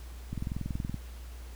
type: click train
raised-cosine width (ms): 5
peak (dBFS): -21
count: 14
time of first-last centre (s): 0.33-0.943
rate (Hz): 21.2
effects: added 60 Hz sine -41 dBFS peak until 1.55 s + pink hiss -54 dBFS RMS until 1.55 s